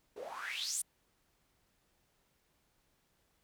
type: noise with band-pass filter sweep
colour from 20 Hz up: white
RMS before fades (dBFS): -40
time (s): 0.16-0.82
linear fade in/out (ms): 5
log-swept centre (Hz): 380 to 9900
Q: 6.4
effects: pink hiss -75 dBFS RMS until 3.43 s